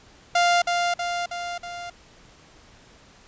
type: tone with echo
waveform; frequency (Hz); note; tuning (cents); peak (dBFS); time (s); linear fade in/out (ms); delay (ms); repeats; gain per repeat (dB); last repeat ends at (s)
sawtooth; 698.5; F5; 0; -13; 0.35-0.62; 5; 320; 4; -4; 1.9
effects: pink hiss -52 dBFS RMS until 3.27 s + resampled to 16000 Hz